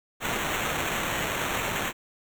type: noise with sample-and-hold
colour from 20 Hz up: violet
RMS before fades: -29 dBFS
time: 0.2-1.93 s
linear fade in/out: 50 ms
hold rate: 4900 Hz
effects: none